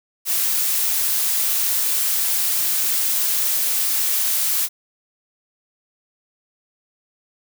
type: noise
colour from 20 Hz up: blue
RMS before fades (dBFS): -20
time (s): 0.25-4.69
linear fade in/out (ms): 50
effects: none

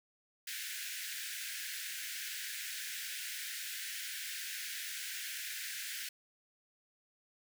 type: high-pass noise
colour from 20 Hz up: pink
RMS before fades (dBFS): -42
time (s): 0.47-6.09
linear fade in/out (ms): 5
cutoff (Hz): 1500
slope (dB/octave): 96
effects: none

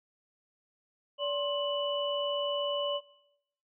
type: tone cluster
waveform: sine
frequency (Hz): 576 / 1059 / 2968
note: D5 / C6 / F#7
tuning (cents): -34 / +21 / +5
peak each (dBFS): -31 / -38 / -34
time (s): 1.18-3.01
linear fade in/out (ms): 50
effects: noise-tail reverb RT60 0.9 s tail -21 dB re dry

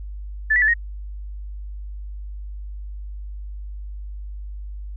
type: tone with pitch steps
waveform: sine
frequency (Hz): 1748 / 1953 / 1739 / 1869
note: A6 / B6 / A6 / A#6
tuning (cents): -12 / -20 / -21 / +4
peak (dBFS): -14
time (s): 0.5-0.74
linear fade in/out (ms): 10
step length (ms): 60
effects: added 50 Hz sine -30 dBFS peak until 4.96 s

